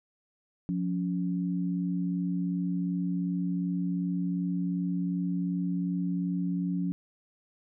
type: tone pair together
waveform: sine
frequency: 178.01 / 280.7 Hz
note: F3 / C#4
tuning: +33 / +22 cents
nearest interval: minor sixth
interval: 789 cents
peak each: -28 / -33 dBFS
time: 0.69-6.92 s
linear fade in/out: 0 ms
effects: none

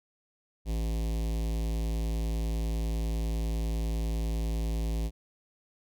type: tone with notch filter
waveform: square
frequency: 55 Hz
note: A1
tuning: in tune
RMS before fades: -30 dBFS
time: 0.65-5.11 s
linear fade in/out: 50 ms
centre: 1400 Hz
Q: 0.62
effects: none

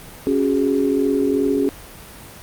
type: chord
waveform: sine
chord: C# suspended fourth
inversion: none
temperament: equal with one note detuned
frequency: 277.2 / 372.6 / 415.3 Hz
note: C#4 / F#4 / G#4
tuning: 0 / +12 / 0 cents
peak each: -18 / -22 / -20 dBFS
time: 0.27-1.69 s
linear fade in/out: 0 ms
effects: pink hiss -39 dBFS RMS until 2.42 s + Opus 32 kbps

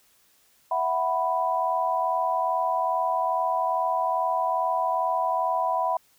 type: chord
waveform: sine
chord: E suspended second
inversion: none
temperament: just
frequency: 659.3 / 741.7 / 988.9 Hz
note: E5 / F#5 / B5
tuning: 0 / +4 / +2 cents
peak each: -28 / -27 / -25 dBFS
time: 0.71-5.97 s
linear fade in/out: 5 ms
effects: white hiss -62 dBFS RMS until 6.18 s

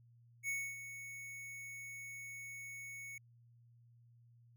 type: tone with ADSR envelope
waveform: square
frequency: 2217 Hz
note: C#7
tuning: in tune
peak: -36 dBFS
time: 0.43-3.18 s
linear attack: 55 ms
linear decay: 270 ms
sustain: -11 dB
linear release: 3 ms
effects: added 118 Hz sine -62 dBFS peak until 4.56 s

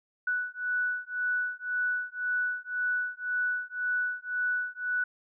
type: beating tone pair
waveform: sine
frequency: 1480 / 1481.9 Hz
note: F#6 / F#6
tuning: 0 / +2 cents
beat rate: 1.9 Hz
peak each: -31 dBFS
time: 0.27-5.04 s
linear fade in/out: 5 ms
effects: none

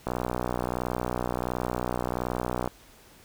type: click train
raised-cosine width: 1 ms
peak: -14 dBFS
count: 161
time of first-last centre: 0.07-2.676 s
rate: 61.4 Hz
effects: pink hiss -54 dBFS RMS until 3.24 s

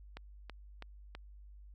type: click train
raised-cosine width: 0.3 ms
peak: -29 dBFS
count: 4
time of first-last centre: 0.17-1.15 s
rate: 3.06 Hz
effects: added 50 Hz sine -51 dBFS peak until 1.74 s

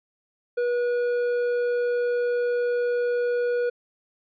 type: tone with hard clipping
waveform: sine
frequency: 484.6 Hz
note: B4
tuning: 33 cents flat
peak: -23 dBFS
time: 0.57-3.7 s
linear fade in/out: 10 ms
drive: 6 dB
effects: resampled to 11025 Hz

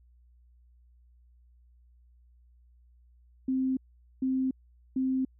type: tone bursts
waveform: sine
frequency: 261.6 Hz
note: C4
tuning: in tune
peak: -25 dBFS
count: 3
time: 3.48-5.25 s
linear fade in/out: 5 ms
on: 290 ms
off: 450 ms
effects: added 60 Hz sine -57 dBFS peak until 5.39 s

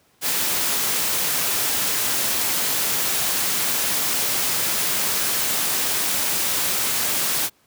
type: noise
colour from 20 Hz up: white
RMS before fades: -22 dBFS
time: 0.21-7.5 s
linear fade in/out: 50 ms
effects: pink hiss -60 dBFS RMS until 7.66 s + high-pass 100 Hz 12 dB/octave

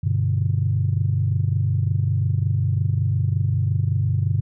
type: chord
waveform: sine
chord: G major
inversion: none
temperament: equal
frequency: 98 / 123.47 / 146.83 Hz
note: G2 / B2 / D3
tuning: 0 / 0 / 0 cents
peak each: -20 / -22 / -24 dBFS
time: 0.03-4.41 s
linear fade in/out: 10 ms
effects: tanh soft clip ceiling -9 dBFS

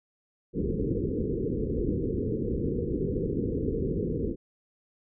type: low-pass noise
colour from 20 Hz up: white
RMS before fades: -29 dBFS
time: 0.53-4.36 s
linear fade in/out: 50 ms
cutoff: 480 Hz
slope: 96 dB/octave
effects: none

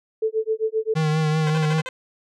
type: tone with tremolo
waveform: sine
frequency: 440 Hz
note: A4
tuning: in tune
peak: -17 dBFS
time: 0.22-0.94 s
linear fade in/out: 5 ms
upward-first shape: sine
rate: 7.6 Hz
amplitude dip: 100%
type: tone with vibrato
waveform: square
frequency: 155.56 Hz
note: D#3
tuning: in tune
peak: -19 dBFS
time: 0.95-1.82 s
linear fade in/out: 20 ms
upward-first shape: triangle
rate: 5.2 Hz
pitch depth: 40 cents each way
type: tone bursts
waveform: 10% pulse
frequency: 515 Hz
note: C5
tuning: 28 cents flat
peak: -20 dBFS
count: 6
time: 1.47-1.889 s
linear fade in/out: 0 ms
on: 29 ms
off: 49 ms
effects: low-pass 6000 Hz 12 dB/octave

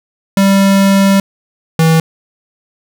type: tone pair in turn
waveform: square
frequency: 195.9 / 161.88 Hz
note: G3 / E3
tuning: -1 / -31 cents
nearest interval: minor third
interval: 330 cents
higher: first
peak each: -7 dBFS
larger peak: neither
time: 0.37-1.2 / 1.79-2 s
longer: first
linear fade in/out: 2 ms
effects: none

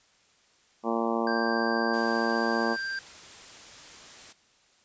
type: harmonic tone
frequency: 115 Hz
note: A#2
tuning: 23 cents flat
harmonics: 2 / 3 / 4 / 5 / 6 / 7 / 8 / 9 / 10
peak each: -30 / -32 / -33 / -34 / -35 / -35 / -36 / -37 / -37 dBFS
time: 0.83-2.77 s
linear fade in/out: 50 ms
type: tone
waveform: square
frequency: 1579 Hz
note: G6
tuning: 12 cents sharp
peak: -31 dBFS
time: 1.27-2.99 s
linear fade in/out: 2 ms
type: noise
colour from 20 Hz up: white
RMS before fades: -47 dBFS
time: 1.93-4.33 s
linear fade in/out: 10 ms
effects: white hiss -63 dBFS RMS until 4.84 s + resampled to 16000 Hz

